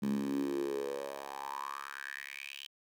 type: tone with high-pass filter sweep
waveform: 10% pulse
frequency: 69.3 Hz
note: C#2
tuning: in tune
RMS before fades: -38 dBFS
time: 0.02-2.67 s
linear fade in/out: 10 ms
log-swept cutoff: 190 to 3100 Hz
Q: 6.6
effects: none